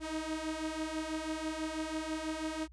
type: beating tone pair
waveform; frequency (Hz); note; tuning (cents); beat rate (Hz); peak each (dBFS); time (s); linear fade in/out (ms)
sawtooth; 311.1 / 317.2; D#4 / D#4; 0 / +33; 6.1; -36 / -33; 0-2.68; 50
effects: added 60 Hz sine -52 dBFS peak until 2.72 s + resampled to 22050 Hz